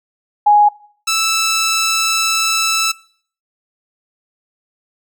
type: tone pair in turn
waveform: sine / 10% pulse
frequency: 830.6 / 1318.5 Hz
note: G#5 / E6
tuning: 0 / 0 cents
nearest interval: minor sixth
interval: 800 cents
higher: second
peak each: -6 dBFS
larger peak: neither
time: 0.46-0.69 / 1.07-2.92 s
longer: second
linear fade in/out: 10 ms
effects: noise-tail reverb RT60 0.5 s tail -21 dB re dry